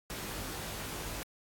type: noise with comb filter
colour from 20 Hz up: pink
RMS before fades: -40 dBFS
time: 0.1-1.23 s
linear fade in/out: 0 ms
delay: 19 ms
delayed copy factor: +0.85
effects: AAC 64 kbps